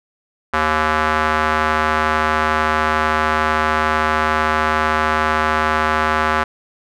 square tone with band-pass filter, 77.78 Hz, D#2, in tune, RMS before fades -17 dBFS, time 0.53-6.44 s, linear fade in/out 10 ms, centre 1300 Hz, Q 1.9, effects none

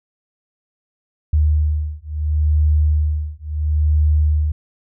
sine beating tone pair, 75.6 / 76.33 Hz, D#2 / D#2, -49 / -33 cents, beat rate 0.73 Hz, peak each -17 dBFS, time 1.33-4.52 s, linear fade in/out 5 ms, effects none

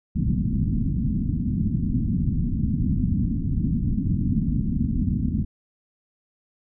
white low-pass noise, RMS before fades -23 dBFS, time 0.15-5.45 s, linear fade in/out 10 ms, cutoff 250 Hz, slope 48 dB/octave, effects none

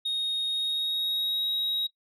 sine tone with pitch glide, 3729 to 3807 Hz, A#7 to A#7, 0 to +36 cents, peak -23 dBFS, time 0.05-1.87 s, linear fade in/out 10 ms, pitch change +36 cents, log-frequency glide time 0.48-1.47 s, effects noise-tail reverb RT60 0.1 s tail -19 dB re dry + tanh soft clip ceiling -25 dBFS

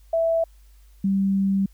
sine tone pair in turn, 659.3 / 195.16 Hz, E5 / G3, 0 / -7 cents, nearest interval octave + major sixth, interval 2107 cents, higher first, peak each -18 dBFS, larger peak neither, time 0.13-0.44 / 1.04-1.66 s, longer second, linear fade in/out 5 ms, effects added 50 Hz sine -48 dBFS peak until 1.73 s + white hiss -63 dBFS RMS until 1.73 s

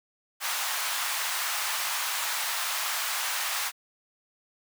pink high-pass noise, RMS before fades -30 dBFS, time 0.4-3.72 s, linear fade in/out 50 ms, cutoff 880 Hz, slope 24 dB/octave, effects none

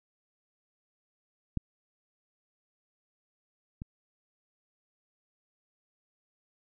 clicks, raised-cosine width 5 ms, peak -17 / -26 dBFS, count 2, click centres 1.573 / 3.819 s, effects none

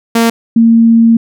sawtooth / sine tone pair in turn, 230 / 229 Hz, A#3 / A#3, -23 / -31 cents, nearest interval unison, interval 8 cents, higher first, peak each -3 dBFS, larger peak neither, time 0.15-0.3 / 0.56-1.17 s, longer second, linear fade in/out 5 ms, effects none

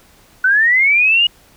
sine linear sweep, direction up, 1480 to 2900 Hz, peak -9 dBFS, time 0.44-1.27 s, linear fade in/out 5 ms, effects pink hiss -49 dBFS RMS until 1.56 s

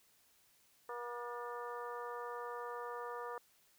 harmonic tone with a mistuned harmonic, 240 Hz, B3, 49 cents flat, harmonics 2 / 3 / 4 / 5 / 6 / 7, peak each -45 / -52 / -47 / -47 / -55 / -55 dBFS, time 0.89-3.38 s, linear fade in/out 2 ms, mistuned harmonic 7, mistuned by +88 cents, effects white hiss -70 dBFS RMS until 3.78 s

